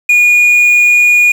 triangle tone with quantisation, 2443 Hz, D#7, 32 cents flat, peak -3 dBFS, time 0.09-1.32 s, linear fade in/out 5 ms, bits 5, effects none

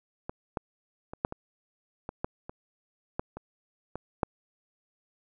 clicks, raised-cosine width 1 ms, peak -20 / -16 / -25 / -11 / -22 / -21 / -15 / -25 / -15 / -25 / -21 / -10 dBFS, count 12, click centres 0.295 / 0.572 / 1.135 / 1.249 / 1.324 / 2.091 / 2.245 / 2.495 / 3.195 / 3.37 / 3.956 / 4.232 s, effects none

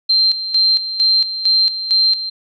sine tone with tremolo, 4147 Hz, C8, 16 cents flat, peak -10 dBFS, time 0.09-2.3 s, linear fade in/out 10 ms, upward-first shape square, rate 2.2 Hz, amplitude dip 70%, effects none

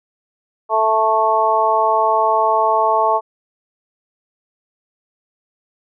harmonic tone, 220 Hz, A3, in tune, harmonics 2 / 3 / 4 / 5, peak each -22 / -18 / -16 / -18 dBFS, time 0.69-3.21 s, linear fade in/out 50 ms, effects none

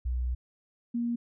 sine tone pair in turn, 61.74 / 236.6 Hz, B1 / A#3, 0 / +26 cents, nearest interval octave + major seventh, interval 2326 cents, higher second, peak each -27 dBFS, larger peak neither, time 0.05-0.35 / 0.94-1.16 s, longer first, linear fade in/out 10 ms, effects none

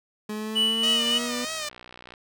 30% pulse exponential sweep, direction up, 211.4 to 246.9 Hz, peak -27 dBFS, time 0.29-1.45 s, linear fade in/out 5 ms
triangle tone with tremolo, 2960 Hz, F#7, in tune, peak -17 dBFS, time 0.55-1.19 s, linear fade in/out 20 ms, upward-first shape triangle, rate 3.5 Hz, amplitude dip 55%
5% pulse tone with vibrato, 617 Hz, D#5, 15 cents flat, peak -18 dBFS, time 0.83-1.69 s, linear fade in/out 5 ms, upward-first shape sine, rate 3.2 Hz, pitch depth 67 cents each way
click train, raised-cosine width 0.3 ms, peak -27 dBFS, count 67, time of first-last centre 1.06-2.138 s, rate 61.2 Hz
effects none

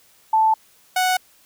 sine / sawtooth tone pair in turn, 879 / 739.1 Hz, A5 / F#5, -2 / -2 cents, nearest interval minor third, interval 300 cents, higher first, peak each -13 dBFS, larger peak neither, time 0.33-0.54 / 0.96-1.17 s, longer neither, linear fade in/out 5 ms, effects white hiss -55 dBFS RMS until 1.45 s

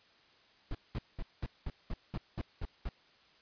brown noise bursts, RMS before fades -36 dBFS, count 10, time 0.71-2.89 s, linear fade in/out 2 ms, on 38 ms, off 200 ms, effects white hiss -64 dBFS RMS until 3.41 s + resampled to 11025 Hz

